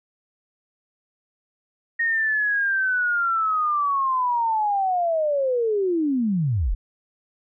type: linear sweep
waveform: sine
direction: down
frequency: 1864.7 to 31 Hz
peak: -19 dBFS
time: 1.99-6.75 s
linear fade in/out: 10 ms
effects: none